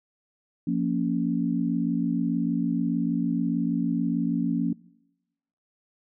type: chord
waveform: sine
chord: Bb minor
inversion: second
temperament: just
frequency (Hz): 174.81 / 233.1 / 279.7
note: F3 / Bb3 / Db4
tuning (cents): +2 / 0 / +16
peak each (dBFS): -27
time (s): 0.67-4.73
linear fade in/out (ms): 5
effects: noise-tail reverb RT60 1.0 s tail -24 dB re dry